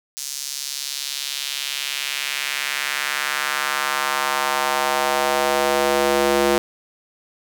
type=tone with high-pass filter sweep; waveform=square; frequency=70 Hz; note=C#2; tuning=18 cents sharp; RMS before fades=-22 dBFS; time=0.17-6.58 s; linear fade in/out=0 ms; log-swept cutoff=6000 to 380 Hz; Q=1.5; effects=none